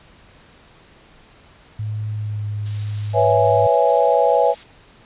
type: tone with pitch glide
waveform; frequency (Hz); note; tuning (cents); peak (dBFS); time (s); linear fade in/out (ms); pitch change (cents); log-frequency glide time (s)
sine; 106.9 to 104.52; A2 to G#2; -49 to +12; -22; 1.79-3.67; 5; -39; 2.07-2.47
type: noise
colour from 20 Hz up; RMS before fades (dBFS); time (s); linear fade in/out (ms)
blue; -34; 2.65-4.64; 10
type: chord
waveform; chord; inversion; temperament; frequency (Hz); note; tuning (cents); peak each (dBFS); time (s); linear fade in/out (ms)
sine; C# minor seventh; third; equal; 493.9 / 554.4 / 659.3 / 830.6; B4 / C#5 / E5 / G#5; 0 / 0 / 0 / 0; -18; 3.13-4.55; 50
effects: pink hiss -49 dBFS RMS until 5.05 s + resampled to 8000 Hz